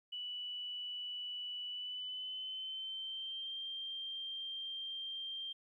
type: tone with pitch glide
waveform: sine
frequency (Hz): 2960 to 3172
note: F#7 to G7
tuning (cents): 0 to +20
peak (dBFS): -40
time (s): 0.12-5.53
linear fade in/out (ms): 10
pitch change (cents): +120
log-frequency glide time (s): 1.68-3.56
effects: 13-bit